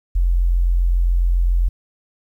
sine tone, 43.65 Hz, F1, in tune, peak -13 dBFS, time 0.15-1.69 s, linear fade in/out 10 ms, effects 9-bit

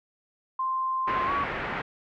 sine tone with pitch glide, 1046.5 to 1128.1 Hz, C6 to C#6, 0 to +30 cents, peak -25 dBFS, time 0.59-1.44 s, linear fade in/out 5 ms, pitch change +130 cents, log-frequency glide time 1.26-1.31 s
white low-pass noise, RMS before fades -32 dBFS, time 1.07-1.82 s, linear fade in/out 10 ms, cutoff 2100 Hz, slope 24 dB/octave
effects none

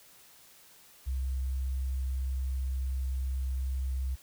sine tone with sample-and-hold, 65.41 Hz, C2, in tune, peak -29 dBFS, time 1.06-4.16 s, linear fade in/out 20 ms, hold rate 8820 Hz, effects white hiss -57 dBFS RMS until 4.22 s

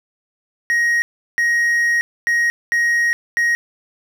triangle tone bursts at uneven times, 1882 Hz, A#6, 16 cents sharp, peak -12 dBFS, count 5, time 0.7-1.02 / 1.38-2.01 / 2.27-2.5 / 2.72-3.13 / 3.37-3.55 s, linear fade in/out 0 ms, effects none

